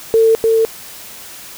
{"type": "tone with echo", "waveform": "sine", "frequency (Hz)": 449.1, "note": "A4", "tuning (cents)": 35, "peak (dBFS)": -7, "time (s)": [0.14, 0.35], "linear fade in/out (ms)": 0, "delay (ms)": 300, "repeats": 1, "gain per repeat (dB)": -2, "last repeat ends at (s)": 0.65, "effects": ["white hiss -34 dBFS RMS until 1.57 s"]}